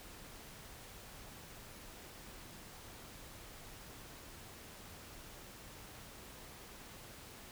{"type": "silence", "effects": ["pink hiss -53 dBFS RMS until 7.51 s"]}